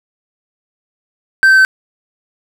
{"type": "tone with pitch steps", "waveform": "triangle", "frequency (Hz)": [1557, 1547.1, 1537.3], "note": ["G6", "G6", "G6"], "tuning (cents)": [-12, -23, -34], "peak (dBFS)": -3, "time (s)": [1.43, 1.649], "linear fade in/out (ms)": 0, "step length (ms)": 73, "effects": []}